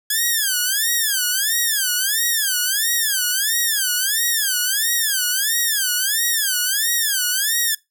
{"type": "tone with vibrato", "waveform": "5% pulse", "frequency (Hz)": 1661.2, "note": "G#6", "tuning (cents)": 0, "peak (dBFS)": -7, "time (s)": [0.1, 7.75], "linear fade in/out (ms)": 5, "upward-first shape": "sine", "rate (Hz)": 1.5, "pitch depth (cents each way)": 230, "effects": ["noise-tail reverb RT60 0.2 s tail -22 dB re dry"]}